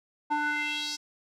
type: tone with band-pass filter sweep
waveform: square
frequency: 297.1 Hz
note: D4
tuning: 20 cents sharp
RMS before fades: -30 dBFS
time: 0.3-0.97 s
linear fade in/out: 20 ms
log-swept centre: 940 to 5500 Hz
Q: 3.4
effects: none